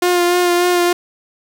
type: tone with vibrato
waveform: sawtooth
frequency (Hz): 353.3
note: F4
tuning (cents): +20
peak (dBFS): -8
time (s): 0.02-0.93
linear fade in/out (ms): 5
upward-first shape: sine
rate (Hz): 3.4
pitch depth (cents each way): 20
effects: 7-bit